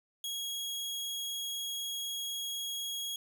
sawtooth tone, 3308 Hz, G#7, 8 cents flat, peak -32 dBFS, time 0.24-3.16 s, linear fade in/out 2 ms, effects 12-bit

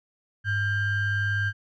triangle ring-modulated tone, 746 Hz, F#5, 14 cents sharp, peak -18 dBFS, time 0.44-1.53 s, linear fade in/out 50 ms, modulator 848 Hz, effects resampled to 16000 Hz

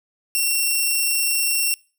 5% pulse tone, 2725 Hz, F7, 43 cents flat, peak -9 dBFS, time 0.35-1.74 s, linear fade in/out 0 ms, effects noise-tail reverb RT60 0.4 s tail -26 dB re dry

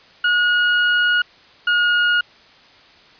35% pulse tone pair in turn, 1446 / 1436.8 Hz, F#6 / F6, -40 / +49 cents, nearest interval unison, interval 11 cents, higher first, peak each -12 dBFS, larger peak neither, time 0.24-1.22 / 1.67-2.21 s, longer first, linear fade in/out 5 ms, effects white hiss -48 dBFS RMS until 3.19 s + resampled to 11025 Hz

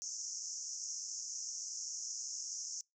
white band-pass noise, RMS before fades -43 dBFS, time 0.02-2.81 s, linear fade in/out 0 ms, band 5400 to 6900 Hz, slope 96 dB/octave, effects noise-tail reverb RT60 0.2 s tail -26 dB re dry

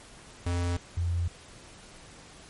square / sine tone pair in turn, 87.5 / 86.2 Hz, F2 / F2, +4 / -22 cents, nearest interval unison, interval 26 cents, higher first, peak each -27 / -25 dBFS, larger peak second, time 0.46-0.77 / 0.97-1.28 s, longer neither, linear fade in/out 5 ms, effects pink hiss -50 dBFS RMS until 2.49 s + MP3 48 kbps

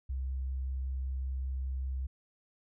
sine tone with vibrato, 65.6 Hz, C2, 5 cents sharp, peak -32 dBFS, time 0.09-2.07 s, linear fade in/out 10 ms, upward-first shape triangle, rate 5.2 Hz, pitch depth 9 cents each way, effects none

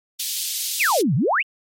pink high-pass noise, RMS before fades -26 dBFS, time 0.19-1.02 s, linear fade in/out 10 ms, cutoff 3400 Hz, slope 24 dB/octave
sine exponential two-way sweep, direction down then up, 3031 to 116.54 to 3031 Hz, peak -16 dBFS, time 0.79-1.43 s, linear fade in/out 20 ms, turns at 1.15 s
effects MP3 64 kbps

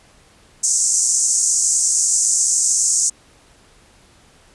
white band-pass noise, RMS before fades -17 dBFS, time 0.63-3.1 s, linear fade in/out 10 ms, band 6200 to 8200 Hz, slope 48 dB/octave, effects pink hiss -51 dBFS RMS until 4.54 s + resampled to 24000 Hz

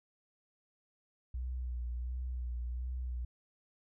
sine tone with vibrato, 61.4 Hz, B1, 9 cents flat, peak -35 dBFS, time 1.34-3.25 s, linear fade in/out 5 ms, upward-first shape sine, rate 1.4 Hz, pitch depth 43 cents each way, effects none

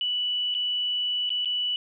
sine tone with dropouts, 2960 Hz, F#7, in tune, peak -24 dBFS, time 0.01-1.76 s, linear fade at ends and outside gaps 1 ms, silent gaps 0.542-0.549 / 1.293-1.303 / 1.448-1.456 s, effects none

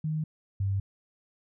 sine tone pair in turn, 155.56 / 98 Hz, D#3 / G2, 0 / 0 cents, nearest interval minor sixth, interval 800 cents, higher first, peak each -27 / -25 dBFS, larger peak second, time 0.04-0.24 / 0.6-0.8 s, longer neither, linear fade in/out 5 ms, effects none

